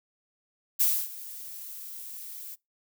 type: noise with ADSR envelope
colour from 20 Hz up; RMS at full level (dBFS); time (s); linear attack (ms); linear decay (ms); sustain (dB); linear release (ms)
violet; -22; 0.79-2.56; 20; 270; -19; 24
effects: noise-tail reverb RT60 0.2 s tail -24 dB re dry